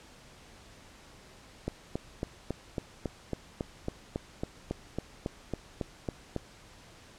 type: click train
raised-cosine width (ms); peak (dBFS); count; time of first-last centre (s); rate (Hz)
2; -18; 18; 1.68-6.363; 3.63
effects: pink hiss -54 dBFS RMS until 7.18 s + low-pass 8000 Hz 12 dB/octave